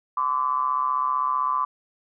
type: ring-modulated tone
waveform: triangle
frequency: 67.8 Hz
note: C#2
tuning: 38 cents flat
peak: -16 dBFS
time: 0.17-1.65 s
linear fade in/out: 5 ms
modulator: 1090 Hz
effects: none